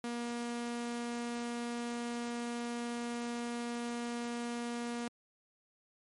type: tone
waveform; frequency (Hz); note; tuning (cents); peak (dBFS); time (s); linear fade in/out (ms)
sawtooth; 237.8; A#3; +35; -32; 0.04-5.08; 2
effects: MP3 48 kbps